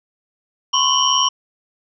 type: tone cluster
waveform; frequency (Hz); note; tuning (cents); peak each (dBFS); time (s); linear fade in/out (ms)
sine; 1019 / 1097 / 2956 / 3094 / 5610; C6 / C#6 / F#7 / G7 / F8; -46 / -18 / -2 / -23 / +7; -20; 0.73-1.29; 10
effects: none